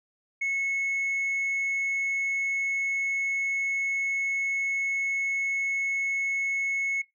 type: tone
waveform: sine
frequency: 2193 Hz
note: C#7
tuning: 19 cents flat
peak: -23 dBFS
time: 0.41-7.02 s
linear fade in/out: 10 ms
effects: noise-tail reverb RT60 0.2 s tail -22 dB re dry + tanh soft clip ceiling -24 dBFS